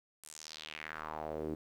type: tone with band-pass filter sweep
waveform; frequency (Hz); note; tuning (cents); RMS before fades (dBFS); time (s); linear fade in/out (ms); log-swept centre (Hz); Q
sawtooth; 77.78; D#2; 0; -43; 0.23-1.55; 5; 10000 to 310; 2.9
effects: 11-bit